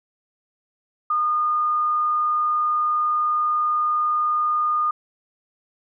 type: tone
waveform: sine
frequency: 1221 Hz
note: D#6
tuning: 33 cents flat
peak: -18 dBFS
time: 1.1-4.91 s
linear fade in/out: 5 ms
effects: none